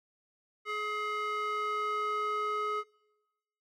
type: tone with band-pass filter sweep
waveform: square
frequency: 422.3 Hz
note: G#4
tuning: 29 cents sharp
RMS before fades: -33 dBFS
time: 0.65-2.84 s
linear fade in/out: 50 ms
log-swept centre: 1700 to 1100 Hz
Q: 2.2
effects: noise-tail reverb RT60 1.0 s tail -22 dB re dry